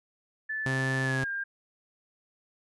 sine tone with pitch glide, 1746 to 1601.1 Hz, A6 to G6, -14 to +36 cents, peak -30 dBFS, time 0.49-1.44 s, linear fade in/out 10 ms, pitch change -150 cents, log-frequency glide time 1.03-1.29 s
sawtooth tone, 132.1 Hz, C3, 17 cents sharp, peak -24 dBFS, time 0.66-1.24 s, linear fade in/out 2 ms
effects resampled to 24000 Hz

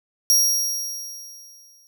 sawtooth tone with exponential decay, 5640 Hz, F8, 16 cents sharp, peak -10 dBFS, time 0.3-1.87 s, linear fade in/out 0 ms, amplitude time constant 340 ms, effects none

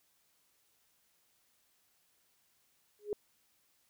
sine tone with exponential growth, 415.3 Hz, G#4, in tune, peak -28 dBFS, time 2.99-3.13 s, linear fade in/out 1 ms, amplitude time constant 30 ms, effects white hiss -73 dBFS RMS until 3.89 s

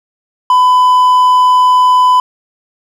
triangle tone, 1003 Hz, B5, 26 cents sharp, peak -3 dBFS, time 0.5-2.2 s, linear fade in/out 2 ms, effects none

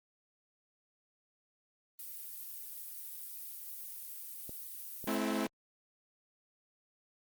violet noise, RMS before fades -45 dBFS, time 1.99-5.16 s, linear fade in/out 2 ms
clicks, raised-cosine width 2 ms, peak -33 dBFS, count 2, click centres 4.494 / 5.042 s
sawtooth chord, A minor, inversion none, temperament equal with one note detuned, 214.5 / 261.6 / 329.6 Hz, A3 / C4 / E4, -44 / 0 / 0 cents, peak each -31 / -32 / -33 dBFS, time 5.07-5.47 s, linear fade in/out 5 ms
effects Opus 32 kbps

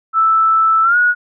sine tone with pitch glide, 1318.5 to 1454.5 Hz, E6 to F#6, 0 to -30 cents, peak -9 dBFS, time 0.13-1.15 s, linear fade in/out 50 ms, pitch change +170 cents, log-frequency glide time 0.83-0.97 s, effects none

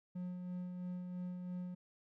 triangle tone with tremolo, 180 Hz, F#3, 47 cents flat, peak -37 dBFS, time 0.15-1.75 s, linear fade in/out 10 ms, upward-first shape sine, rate 3 Hz, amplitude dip 35%, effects none

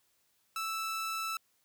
sawtooth tone, 1318.5 Hz, E6, in tune, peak -30 dBFS, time 0.56-1.37 s, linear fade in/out 2 ms, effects white hiss -73 dBFS RMS until 1.64 s

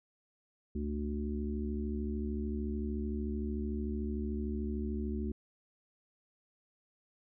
harmonic tone with a mistuned harmonic, 73.42 Hz, D2, in tune, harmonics 1 / 3 / 4 / 5, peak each -36 / -37 / -43 / -42 dBFS, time 0.75-5.32 s, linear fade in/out 5 ms, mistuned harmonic 1, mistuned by -78 cents, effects none

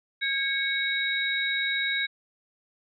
sine tone cluster, 1633 / 2218 / 3819 Hz, G#6 / C#7 / A#7, -30 / 0 / +41 cents, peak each -29 dBFS, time 0.21-2.07 s, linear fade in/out 20 ms, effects none

